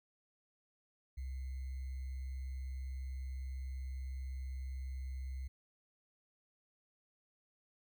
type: tone with sample-and-hold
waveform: sine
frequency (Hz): 65.41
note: C2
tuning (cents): 0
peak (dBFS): -39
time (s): 1.17-5.48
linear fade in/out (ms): 10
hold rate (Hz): 2100
effects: none